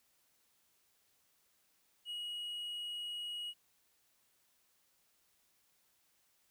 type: tone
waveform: triangle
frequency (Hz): 2900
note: F#7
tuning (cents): -35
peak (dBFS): -38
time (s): 2.05-3.54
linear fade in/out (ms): 50
effects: white hiss -74 dBFS RMS until 6.5 s